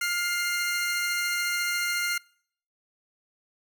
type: tone pair together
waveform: sawtooth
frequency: 1408 / 2105 Hz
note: F6 / C7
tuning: +14 / +10 cents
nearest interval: perfect fifth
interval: 696 cents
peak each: -25 dBFS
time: 0.01-2.18 s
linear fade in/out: 5 ms
effects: noise-tail reverb RT60 0.6 s tail -25 dB re dry